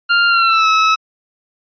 sawtooth tone with pitch glide, 1397 to 1295.9 Hz, F6 to E6, 0 to -30 cents, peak -6 dBFS, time 0.09-0.96 s, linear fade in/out 20 ms, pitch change -130 cents, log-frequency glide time 0.28-0.68 s, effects resampled to 11025 Hz

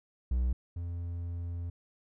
triangle tone pair in turn, 61.9 / 86.14 Hz, B1 / F2, +5 / -23 cents, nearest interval tritone, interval 572 cents, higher second, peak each -24 / -32 dBFS, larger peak first, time 0.31-0.53 / 0.76-1.7 s, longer second, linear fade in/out 5 ms, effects none

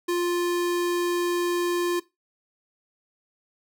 square tone, 350 Hz, F4, 4 cents sharp, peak -23 dBFS, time 0.08-2 s, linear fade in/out 10 ms, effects noise-tail reverb RT60 0.2 s tail -18 dB re dry

